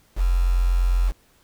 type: tone with quantisation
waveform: sine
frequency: 44.19 Hz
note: F1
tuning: 21 cents sharp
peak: -16 dBFS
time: 0.16-1.13 s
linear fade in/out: 50 ms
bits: 6
effects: pink hiss -59 dBFS RMS until 1.43 s